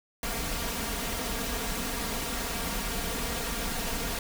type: noise with comb filter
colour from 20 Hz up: pink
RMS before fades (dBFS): -32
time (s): 0.23-4.19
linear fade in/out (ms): 2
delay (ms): 4.3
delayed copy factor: +0.65
effects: none